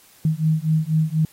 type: beating tone pair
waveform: sine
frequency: 155.4 / 159.5 Hz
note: D#3 / D#3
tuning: -2 / +43 cents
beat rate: 4.1 Hz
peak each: -20 dBFS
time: 0.25-1.25 s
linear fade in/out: 2 ms
effects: white hiss -52 dBFS RMS until 1.32 s + AAC 48 kbps